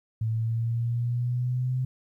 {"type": "exponential sweep", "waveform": "sine", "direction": "up", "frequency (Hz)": [110.8, 129.1], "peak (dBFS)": -24, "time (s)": [0.21, 1.85], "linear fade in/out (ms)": 5, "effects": ["11-bit"]}